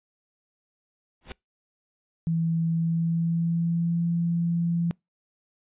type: noise with exponential growth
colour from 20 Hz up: pink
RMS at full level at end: -32 dBFS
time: 1.21-1.32 s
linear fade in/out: 2 ms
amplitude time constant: 23 ms
type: tone with pitch glide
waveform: sine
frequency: 164.81 to 169.74 Hz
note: E3 to F3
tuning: 0 to -49 cents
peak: -22 dBFS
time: 2.27-4.91 s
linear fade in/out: 0 ms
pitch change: +51 cents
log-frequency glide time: 2.69-4.04 s
effects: noise-tail reverb RT60 0.2 s tail -26 dB re dry + resampled to 8000 Hz